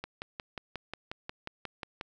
click train, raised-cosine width 0.3 ms, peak -21 dBFS, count 12, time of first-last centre 0.04-2.011 s, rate 5.58 Hz, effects none

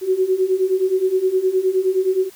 sine beating tone pair, 369.5 / 379.1 Hz, F#4 / F#4, -2 / +42 cents, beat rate 9.6 Hz, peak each -20 / -17 dBFS, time 0.01-2.3 s, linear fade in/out 50 ms, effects white hiss -46 dBFS RMS until 2.35 s

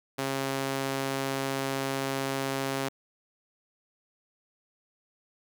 sawtooth tone with high-pass filter, 135.6 Hz, C#3, 38 cents flat, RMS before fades -31 dBFS, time 0.18-2.89 s, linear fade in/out 10 ms, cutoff 280 Hz, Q 0.66, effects none

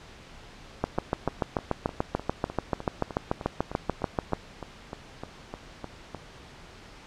two click trains, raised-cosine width 1 ms, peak -21 / -10 dBFS, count 18 / 25, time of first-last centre 0.98-6.147 / 0.84-4.333 s, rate 3.29 / 6.87 Hz, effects pink hiss -48 dBFS RMS until 7.06 s + low-pass 5000 Hz 12 dB/octave

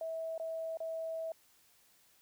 sine tone with dropouts, 650 Hz, E5, 24 cents flat, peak -36 dBFS, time 0.01-1.32 s, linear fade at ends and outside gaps 2 ms, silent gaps 0.379-0.398 / 0.772-0.803 s, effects white hiss -67 dBFS RMS until 2.21 s

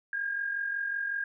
sine tone pair together, 1615.8 / 1661.2 Hz, G#6 / G#6, -48 / 0 cents, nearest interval unison, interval 48 cents, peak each -30 / -38 dBFS, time 0.13-1.24 s, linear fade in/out 2 ms, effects none

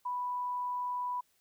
sine tone, 987.8 Hz, B5, in tune, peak -32 dBFS, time 0.05-1.21 s, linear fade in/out 10 ms, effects white hiss -72 dBFS RMS until 1.4 s

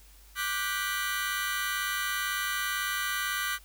sawtooth chord, G major seventh, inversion second, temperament just, 1176 / 1470 / 1568 / 1960 Hz, D6 / F#6 / G6 / B6, +2 / -12 / 0 / -14 cents, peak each -31 dBFS, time 0.35-3.59 s, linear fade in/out 50 ms, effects added 50 Hz sine -53 dBFS peak until 3.64 s + white hiss -58 dBFS RMS until 3.64 s

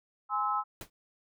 sine chord, Ab augmented, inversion none, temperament just, 830.6 / 1038.3 / 1297.8 Hz, Ab5 / C6 / E6, 0 / -14 / -27 cents, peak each -33 / -33 / -30 dBFS, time 0.29-0.64 s, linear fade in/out 50 ms
pink noise with exponential decay, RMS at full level -37 dBFS, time 0.81-0.9 s, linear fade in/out 2 ms, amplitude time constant 19 ms
effects none

